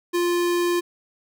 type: tone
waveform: square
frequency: 349.2 Hz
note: F4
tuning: in tune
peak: -20 dBFS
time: 0.13-0.81 s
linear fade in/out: 20 ms
effects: none